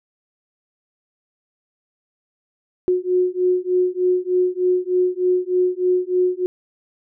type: beating tone pair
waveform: sine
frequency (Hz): 362.2 / 365.5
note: F#4 / F#4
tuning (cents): -37 / -21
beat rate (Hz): 3.3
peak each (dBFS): -19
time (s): 2.88-6.46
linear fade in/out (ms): 0
effects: none